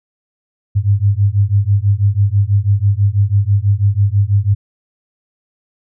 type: beating tone pair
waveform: sine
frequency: 98 / 104.1 Hz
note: G2 / G#2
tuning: 0 / +5 cents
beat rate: 6.1 Hz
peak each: -13 dBFS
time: 0.75-4.55 s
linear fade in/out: 20 ms
effects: none